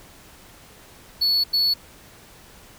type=tone bursts at uneven times; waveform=triangle; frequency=4415 Hz; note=C#8; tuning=8 cents flat; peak=-16 dBFS; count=2; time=1.21-1.44 / 1.53-1.74 s; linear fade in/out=10 ms; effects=pink hiss -48 dBFS RMS until 2.78 s